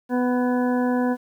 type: harmonic tone with a mistuned harmonic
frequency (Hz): 248.6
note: B3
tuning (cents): +12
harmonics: 1 / 2 / 3 / 4 / 6 / 7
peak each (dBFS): -20 / -26 / -30 / -32 / -36 / -37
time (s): 0.09-1.17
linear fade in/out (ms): 50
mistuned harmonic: 7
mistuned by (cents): -29
effects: 9-bit